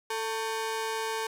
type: ring-modulated tone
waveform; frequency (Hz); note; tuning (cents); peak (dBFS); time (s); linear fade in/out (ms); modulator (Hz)
sawtooth; 670; E5; +28; -23; 0.1-1.27; 5; 227
effects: low-pass 12000 Hz 12 dB/octave + 9-bit